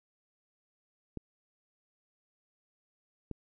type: clicks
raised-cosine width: 3 ms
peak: -25 dBFS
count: 2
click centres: 1.173 / 3.313 s
effects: none